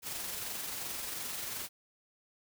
white noise with amplitude modulation, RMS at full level -38 dBFS, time 0.02-1.69 s, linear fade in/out 50 ms, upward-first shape sine, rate 22.8 Hz, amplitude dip 30%, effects none

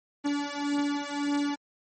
45% pulse beating tone pair, 286.9 / 288.7 Hz, D4 / D4, -40 / -30 cents, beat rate 1.8 Hz, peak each -30 dBFS, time 0.24-1.56 s, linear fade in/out 20 ms, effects MP3 32 kbps

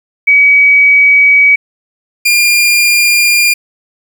sine / sawtooth tone pair in turn, 2270 / 2405 Hz, C#7 / D7, +41 / +41 cents, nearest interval minor second, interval 100 cents, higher second, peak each -3 dBFS, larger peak neither, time 0.27-1.56 / 2.25-3.54 s, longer neither, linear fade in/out 10 ms, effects 7-bit

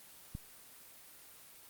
click, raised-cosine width 5 ms, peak -28 dBFS, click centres 0.351 s, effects white hiss -56 dBFS RMS until 1.69 s + Opus 24 kbps

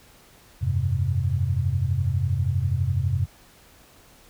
sine chord, F suspended second, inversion none, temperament equal with one note detuned, 87.31 / 99.54 / 130.81 Hz, F2 / G2 / C3, 0 / +27 / 0 cents, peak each -25 / -25 / -25 dBFS, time 0.61-3.26 s, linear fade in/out 20 ms, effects pink hiss -53 dBFS RMS until 4.29 s

